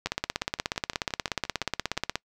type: two click trains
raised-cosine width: 0.2 ms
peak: -9 / -22 dBFS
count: 36 / 12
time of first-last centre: 0.06-2.156 / 0.07-1.97 s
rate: 16.7 / 5.79 Hz
effects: noise-tail reverb RT60 0.1 s tail -25 dB re dry